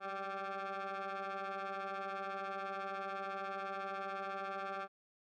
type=ring-modulated tone; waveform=20% pulse; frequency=196.6 Hz; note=G3; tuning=5 cents sharp; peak=-31 dBFS; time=0-4.88 s; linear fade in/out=50 ms; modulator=976 Hz; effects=low-pass 3000 Hz 12 dB/octave + MP3 96 kbps